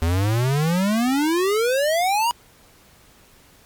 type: exponential sweep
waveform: square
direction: up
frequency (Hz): 79.8 to 976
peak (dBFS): -18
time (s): 0.02-2.31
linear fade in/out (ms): 0
effects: pink hiss -52 dBFS RMS until 3.65 s + MP3 96 kbps